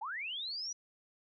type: linear sweep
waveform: sine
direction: up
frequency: 773 to 5920 Hz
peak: -37 dBFS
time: 0.01-0.73 s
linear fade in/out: 10 ms
effects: none